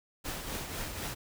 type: noise with tremolo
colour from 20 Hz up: pink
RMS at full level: -36 dBFS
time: 0.24-1.15 s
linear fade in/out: 20 ms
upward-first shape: triangle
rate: 4 Hz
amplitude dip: 50%
effects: none